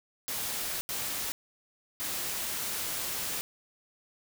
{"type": "noise bursts at uneven times", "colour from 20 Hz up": "white", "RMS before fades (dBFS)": -34, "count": 3, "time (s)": [[0.28, 0.81], [0.89, 1.32], [2, 3.41]], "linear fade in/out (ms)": 0, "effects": []}